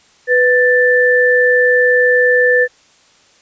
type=tone pair together; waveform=sine; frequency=496.3 / 1766 Hz; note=B4 / A6; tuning=+8 / +6 cents; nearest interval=octave + minor seventh; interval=2198 cents; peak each=-11 dBFS; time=0.27-2.68 s; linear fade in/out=50 ms; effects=white hiss -50 dBFS RMS until 3.41 s + resampled to 16000 Hz